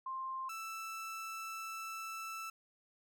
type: tone pair in turn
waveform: sine / 30% pulse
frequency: 1053 / 1322.5 Hz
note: C6 / E6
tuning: +11 / +5 cents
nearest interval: major third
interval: 394 cents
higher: second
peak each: -38 / -39 dBFS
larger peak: first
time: 0.06-0.49 / 0.49-2.5 s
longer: second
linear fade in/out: 5 ms
effects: none